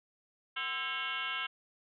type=tone with frequency modulation; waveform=sine; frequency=2187 Hz; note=C#7; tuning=24 cents flat; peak=-33 dBFS; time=0.56-1.47 s; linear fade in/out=10 ms; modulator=288 Hz; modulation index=3.7; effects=none